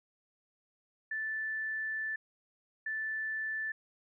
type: tone bursts at uneven times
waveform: sine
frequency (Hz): 1757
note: A6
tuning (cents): -3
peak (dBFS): -33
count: 2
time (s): 1.11-2.16 / 2.86-3.72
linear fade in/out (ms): 5
effects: none